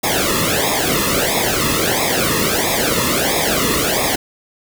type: noise with flanger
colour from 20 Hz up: pink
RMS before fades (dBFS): -17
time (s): 0.03-4.16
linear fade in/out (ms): 10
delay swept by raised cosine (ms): 0.67 to 1.33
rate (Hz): 1.5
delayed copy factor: -0.9
effects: none